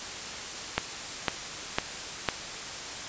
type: click train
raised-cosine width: 0.3 ms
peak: -7 dBFS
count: 4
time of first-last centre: 0.78-2.288 s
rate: 1.99 Hz
effects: white hiss -37 dBFS RMS until 3.08 s + resampled to 16000 Hz